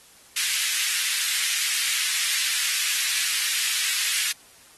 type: high-pass noise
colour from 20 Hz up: pink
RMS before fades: -25 dBFS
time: 0.36-4.32 s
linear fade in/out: 5 ms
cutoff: 1900 Hz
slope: 24 dB/octave
effects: white hiss -52 dBFS RMS until 4.77 s + AAC 32 kbps